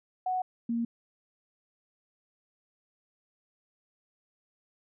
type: tone pair in turn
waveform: sine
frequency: 740 / 233.1 Hz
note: F#5 / A#3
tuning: 0 / 0 cents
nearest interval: octave + minor sixth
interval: 2000 cents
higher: first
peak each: -27 dBFS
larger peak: neither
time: 0.26-0.42 / 0.69-0.85 s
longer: neither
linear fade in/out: 5 ms
effects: none